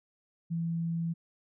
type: tone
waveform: sine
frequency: 166.8 Hz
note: E3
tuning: 21 cents sharp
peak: -29 dBFS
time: 0.5-1.14 s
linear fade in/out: 20 ms
effects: none